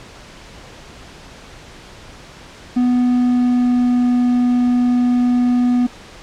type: tone with pitch glide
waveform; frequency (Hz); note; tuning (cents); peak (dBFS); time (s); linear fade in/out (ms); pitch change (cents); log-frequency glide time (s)
triangle; 247.1 to 245.7; B3 to B3; +1 to -9; -10; 2.76-5.87; 10; -10; 3.13-4
effects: pink hiss -39 dBFS RMS until 6.22 s + low-pass 6000 Hz 12 dB/octave